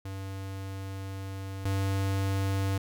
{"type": "tone pair in turn", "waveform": "square", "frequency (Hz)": [96.7, 97.22], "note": ["G2", "G2"], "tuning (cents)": [-23, -14], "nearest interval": "unison", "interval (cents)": 9, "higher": "second", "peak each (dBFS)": [-36, -27], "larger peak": "second", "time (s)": [[0.05, 1.65], [1.65, 2.78]], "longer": "first", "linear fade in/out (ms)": 5, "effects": []}